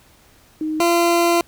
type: tone pair in turn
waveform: sine / 20% pulse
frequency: 311.1 / 342.2 Hz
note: D#4 / F4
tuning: 0 / -35 cents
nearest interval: major second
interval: 165 cents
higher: second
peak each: -20 / -9 dBFS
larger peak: second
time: 0.61-0.8 / 0.8-1.41 s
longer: second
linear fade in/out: 2 ms
effects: pink hiss -52 dBFS RMS until 1.47 s